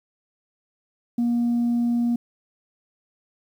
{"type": "tone", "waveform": "sine", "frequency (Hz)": 237.8, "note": "A#3", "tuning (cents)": 35, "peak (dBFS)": -17, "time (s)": [1.18, 2.16], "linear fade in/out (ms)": 5, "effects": ["tanh soft clip ceiling -17 dBFS", "9-bit"]}